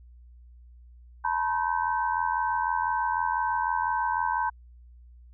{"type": "tone cluster", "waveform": "sine", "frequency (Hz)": [877, 963, 1047, 1542], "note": ["A5", "B5", "C6", "G6"], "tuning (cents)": [-6, -44, 1, -29], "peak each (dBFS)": [-30, -27, -33, -32], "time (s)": [1.24, 4.5], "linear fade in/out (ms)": 10, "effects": ["added 60 Hz sine -48 dBFS peak until 5.33 s"]}